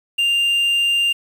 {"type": "tone with quantisation", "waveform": "triangle", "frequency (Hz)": 2794, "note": "F7", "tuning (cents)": 0, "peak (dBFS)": -13, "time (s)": [0.18, 1.13], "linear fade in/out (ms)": 10, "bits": 7, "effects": []}